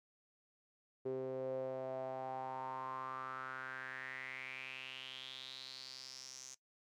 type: tone with band-pass filter sweep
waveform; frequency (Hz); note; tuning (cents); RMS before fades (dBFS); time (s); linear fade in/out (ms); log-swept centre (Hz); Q
sawtooth; 130.81; C3; 0; -45; 1.05-6.55; 10; 410 to 6400; 6.2
effects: noise-tail reverb RT60 0.1 s tail -18 dB re dry